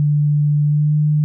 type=tone with pitch glide; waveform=sine; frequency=147.6 to 150.61 Hz; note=D3 to D3; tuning=+9 to +44 cents; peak=-12 dBFS; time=0-1.24 s; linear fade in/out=0 ms; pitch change=+35 cents; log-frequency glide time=0.65-0.94 s; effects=none